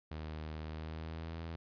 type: tone with pitch glide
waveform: sawtooth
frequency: 77.78 to 82.31 Hz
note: D#2 to E2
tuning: 0 to -2 cents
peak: -37 dBFS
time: 0.11-1.56 s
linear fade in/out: 5 ms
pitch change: +98 cents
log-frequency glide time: 0.65-1.4 s
effects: resampled to 11025 Hz